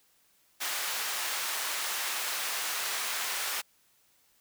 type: high-pass noise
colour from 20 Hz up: pink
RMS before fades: -33 dBFS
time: 0.6-3.62 s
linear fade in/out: 20 ms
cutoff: 1100 Hz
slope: 12 dB/octave
effects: white hiss -67 dBFS RMS until 4.4 s